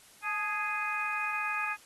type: harmonic tone with a mistuned harmonic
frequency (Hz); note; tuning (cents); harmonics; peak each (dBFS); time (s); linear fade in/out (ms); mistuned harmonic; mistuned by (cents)
415.1; G#4; -1; 2 / 3 / 4 / 5 / 6; -39 / -35 / -36 / -42 / -34; 0.22-1.77; 50; 2; +57
effects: white hiss -57 dBFS RMS until 1.85 s + AAC 32 kbps